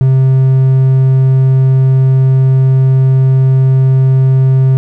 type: tone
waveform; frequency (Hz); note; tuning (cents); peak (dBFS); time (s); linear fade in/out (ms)
triangle; 132.1; C3; +17; -3; 0.01-4.77; 0
effects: none